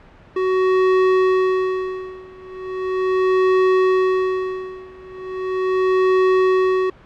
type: tone with tremolo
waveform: square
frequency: 373.6 Hz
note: F#4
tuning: 17 cents sharp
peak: -13 dBFS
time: 0.36-6.9 s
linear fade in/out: 5 ms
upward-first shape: sine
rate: 0.38 Hz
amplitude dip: 95%
effects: pink hiss -46 dBFS RMS until 7.05 s + low-pass 2000 Hz 12 dB/octave